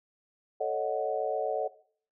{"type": "chord", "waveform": "sine", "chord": "D# half-diminished seventh", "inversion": "second", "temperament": "equal", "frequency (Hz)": [440, 554.4, 622.3, 740], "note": ["A4", "C#5", "D#5", "F#5"], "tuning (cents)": [0, 0, 0, 0], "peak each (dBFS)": -33, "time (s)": [0.6, 1.68], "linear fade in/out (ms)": 10, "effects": ["noise-tail reverb RT60 0.5 s tail -17 dB re dry"]}